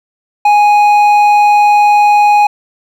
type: tone with hard clipping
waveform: sine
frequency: 830 Hz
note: G#5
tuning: 1 cent flat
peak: -6 dBFS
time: 0.45-2.47 s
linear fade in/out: 5 ms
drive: 6 dB
effects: none